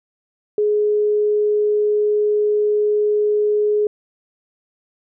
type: tone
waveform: sine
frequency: 419.4 Hz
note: G#4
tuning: 17 cents sharp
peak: -14 dBFS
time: 0.58-3.87 s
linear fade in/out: 2 ms
effects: none